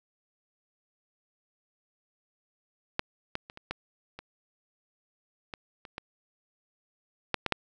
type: clicks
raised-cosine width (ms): 0.3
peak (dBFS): -10 / -15 / -27 / -28 / -16 / -25 / -21 / -28 / -20 / -9 / -12 / -8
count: 12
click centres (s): 2.994 / 3.354 / 3.499 / 3.574 / 3.71 / 4.19 / 5.538 / 5.852 / 5.981 / 7.343 / 7.463 / 7.523
effects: none